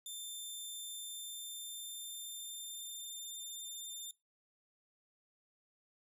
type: tone with pitch glide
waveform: 15% pulse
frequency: 3573 to 3596 Hz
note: A7 to A7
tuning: +26 to +37 cents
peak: -37 dBFS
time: 0.06-4.11 s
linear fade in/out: 2 ms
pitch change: +11 cents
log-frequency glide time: 0.79-3.28 s
effects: noise-tail reverb RT60 0.2 s tail -19 dB re dry